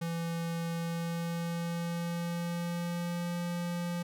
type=tone with pitch glide; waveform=square; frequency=167.6 to 173.61 Hz; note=E3 to F3; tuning=+29 to -10 cents; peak=-33 dBFS; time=0.01-4.03 s; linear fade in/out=10 ms; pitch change=+61 cents; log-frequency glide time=0.73-3.36 s; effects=none